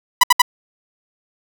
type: tone bursts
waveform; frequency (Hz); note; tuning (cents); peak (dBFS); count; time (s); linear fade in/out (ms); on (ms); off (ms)
sawtooth; 987.8; B5; 0; -3; 3; 0.21-0.419; 5; 25; 67
effects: none